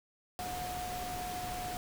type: tone in noise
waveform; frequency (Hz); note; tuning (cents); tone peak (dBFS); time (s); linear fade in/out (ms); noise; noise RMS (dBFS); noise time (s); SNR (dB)
sine; 724; F#5; -38; -38; 0.39-1.77; 0; pink; -42; 0.39-1.77; +1
effects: none